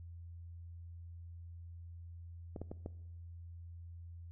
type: clicks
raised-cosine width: 2 ms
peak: -29 dBFS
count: 4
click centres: 2.562 / 2.616 / 2.715 / 2.861 s
effects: noise-tail reverb RT60 1.0 s tail -19 dB re dry + added 85 Hz sine -47 dBFS peak until 4.31 s